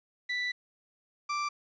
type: tone pair in turn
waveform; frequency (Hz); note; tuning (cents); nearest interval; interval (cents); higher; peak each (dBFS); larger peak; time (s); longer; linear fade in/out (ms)
35% pulse; 1975.5 / 1174.6; B6 / D6; 0 / 0; major sixth; 900; first; -28; neither; 0.29-0.52 / 1.29-1.49; first; 10
effects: resampled to 16000 Hz + 10-bit